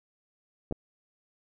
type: clicks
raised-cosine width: 2 ms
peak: -20 dBFS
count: 2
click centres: 0.711 / 0.724 s
effects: none